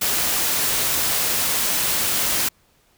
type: noise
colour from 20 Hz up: white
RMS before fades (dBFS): -21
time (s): 0.01-2.49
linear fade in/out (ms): 10
effects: pink hiss -60 dBFS RMS until 2.97 s